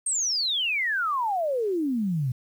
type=exponential sweep; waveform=sine; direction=down; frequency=8700 to 120.7 Hz; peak=-23 dBFS; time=0.06-2.32 s; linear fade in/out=5 ms; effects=9-bit